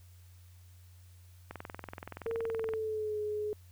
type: click train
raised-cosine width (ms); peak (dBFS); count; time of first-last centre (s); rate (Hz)
0.5; -26; 27; 1.51-2.736; 21.2
type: tone with pitch glide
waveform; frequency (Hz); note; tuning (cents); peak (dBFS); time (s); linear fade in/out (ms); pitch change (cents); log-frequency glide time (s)
sine; 457.2 to 421.7; A#4 to G#4; -34 to +26; -32; 2.26-3.53; 0; -140; 2.4-3.2
effects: added 90 Hz sine -53 dBFS peak until 3.71 s + white hiss -66 dBFS RMS until 3.71 s